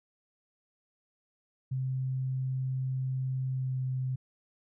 sine tone with pitch glide, 130.7 to 129.57 Hz, C3 to C3, -1 to -17 cents, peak -29 dBFS, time 1.71-4.16 s, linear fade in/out 10 ms, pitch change -16 cents, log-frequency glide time 3.51-3.81 s, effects none

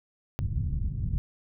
white low-pass noise, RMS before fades -29 dBFS, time 0.39-1.18 s, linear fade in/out 0 ms, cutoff 130 Hz, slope 24 dB/octave, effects none

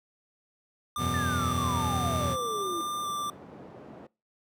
square tone with vibrato, 1187 Hz, D6, 18 cents sharp, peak -31 dBFS, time 0.96-3.3 s, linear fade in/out 2 ms, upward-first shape square, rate 1.2 Hz, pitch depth 11 cents each way
25% pulse chord, E suspended second, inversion none, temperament equal, 82.41 / 92.5 / 123.47 Hz, E2 / F#2 / B2, 0 / 0 / 0 cents, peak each -29 / -31 / -29 dBFS, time 0.97-2.37 s, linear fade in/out 50 ms
sine exponential sweep, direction down, 1800 to 326.4 Hz, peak -33 dBFS, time 1.14-2.81 s, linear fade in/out 0 ms
white band-pass noise, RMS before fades -47 dBFS, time 1.92-4.07 s, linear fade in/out 5 ms, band 130 to 490 Hz, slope 12 dB/octave
effects noise-tail reverb RT60 0.3 s tail -24 dB re dry

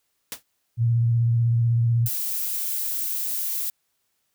white noise with exponential decay, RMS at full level -28 dBFS, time 0.32-0.43 s, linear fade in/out 1 ms, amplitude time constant 22 ms
sine tone with vibrato, 117 Hz, A#2, 7 cents sharp, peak -17 dBFS, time 0.77-2.09 s, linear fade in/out 50 ms, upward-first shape sine, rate 16 Hz, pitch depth 27 cents each way
violet noise, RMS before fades -27 dBFS, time 2.06-3.7 s, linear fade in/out 2 ms
effects white hiss -73 dBFS RMS until 4.34 s

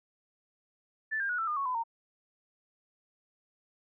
sine tone with pitch steps, 1756 / 1601 / 1459.7 / 1330.8 / 1213.3 / 1106.2 / 1008.6 / 919.5 Hz, A6 / G6 / F#6 / E6 / D#6 / C#6 / B5 / A#5, -4 / +36 / -24 / +16 / -44 / -4 / +36 / -24 cents, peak -29 dBFS, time 1.11-1.838 s, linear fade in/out 20 ms, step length 91 ms, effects none

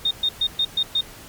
sine tone bursts, 3679 Hz, A#7, 24 cents flat, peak -17 dBFS, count 6, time 0.05-1.01 s, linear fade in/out 5 ms, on 60 ms, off 120 ms, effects pink hiss -42 dBFS RMS until 1.28 s + MP3 96 kbps

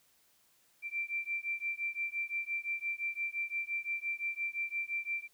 sine beating tone pair, 2349 / 2354.8 Hz, D7 / D7, 0 / +4 cents, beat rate 5.8 Hz, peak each -37 / -37 dBFS, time 0.82-5.28 s, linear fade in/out 50 ms, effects white hiss -69 dBFS RMS until 5.33 s

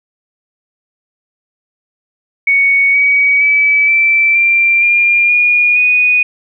sine tone with pitch steps, 2228 / 2262 / 2296 / 2331 / 2366 / 2402 / 2438 / 2475 Hz, C#7 / C#7 / D7 / D7 / D7 / D7 / D#7 / D#7, +8 / +34 / -40 / -14 / +12 / +38 / -36 / -10 cents, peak -7 dBFS, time 2.47-6.23 s, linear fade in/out 5 ms, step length 470 ms, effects none

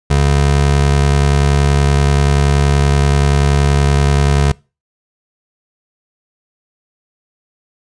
square tone pair together, 70.5 / 141 Hz, C#2 / C#3, +30 / +30 cents, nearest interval octave, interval 1200 cents, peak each -13 dBFS, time 0.1-4.52 s, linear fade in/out 5 ms, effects noise-tail reverb RT60 0.3 s tail -24 dB re dry + resampled to 22050 Hz

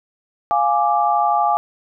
sine chord, D diminished, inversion first, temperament equal, 698.5 / 830.6 / 1174.7 Hz, F5 / Ab5 / D6, 0 / 0 / 0 cents, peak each -19 / -17 / -20 dBFS, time 0.51-1.57 s, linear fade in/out 0 ms, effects none

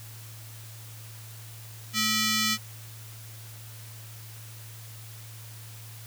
10% pulse ring-modulated tone, 1075 Hz, C6, 47 cents sharp, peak -12 dBFS, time 1.93-2.58 s, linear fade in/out 50 ms, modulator 857 Hz, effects added 111 Hz sine -43 dBFS peak until 6.06 s + white hiss -48 dBFS RMS until 6.06 s

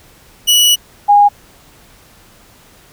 sawtooth / sine tone pair in turn, 2938 / 818.8 Hz, F#7 / G#5, -13 / -25 cents, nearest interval octave + minor seventh, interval 2212 cents, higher first, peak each -4 dBFS, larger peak neither, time 0.47-0.76 / 1.08-1.29 s, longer first, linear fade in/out 20 ms, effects pink hiss -45 dBFS RMS until 2.92 s

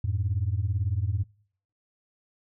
sine beating tone pair, 89 / 107 Hz, F2 / A2, +33 / -48 cents, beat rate 18 Hz, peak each -26 dBFS, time 0.04-1.24 s, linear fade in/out 5 ms, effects noise-tail reverb RT60 0.6 s tail -25 dB re dry + tanh soft clip ceiling -18 dBFS

